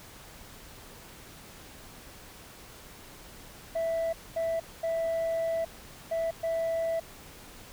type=tone bursts at uneven times; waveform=sine; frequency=659.3 Hz; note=E5; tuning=in tune; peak=-24 dBFS; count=5; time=3.75-4.13 / 4.36-4.6 / 4.83-5.65 / 6.11-6.31 / 6.43-7 s; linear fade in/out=10 ms; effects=tanh soft clip ceiling -26 dBFS + pink hiss -49 dBFS RMS until 7.72 s